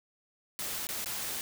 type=noise with dropouts; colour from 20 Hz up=white; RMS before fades=-36 dBFS; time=0.59-1.41 s; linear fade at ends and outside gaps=1 ms; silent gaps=0.87-0.889 / 1.045-1.059 s; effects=none